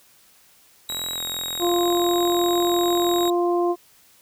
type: tone with pitch glide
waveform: sawtooth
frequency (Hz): 3845 to 3785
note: B7 to A#7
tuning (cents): -47 to +26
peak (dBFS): -24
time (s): 0.89-3.3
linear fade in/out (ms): 2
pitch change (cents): -27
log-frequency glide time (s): 1.15-1.2
type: click train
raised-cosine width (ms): 0.5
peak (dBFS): -20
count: 103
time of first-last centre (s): 0.9-3.278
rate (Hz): 42.9
type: harmonic tone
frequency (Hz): 349.2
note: F4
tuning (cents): 0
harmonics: 1 / 2 / 3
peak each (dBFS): -19 / -25 / -29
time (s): 1.59-3.76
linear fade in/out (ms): 50
effects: white hiss -55 dBFS RMS until 4.21 s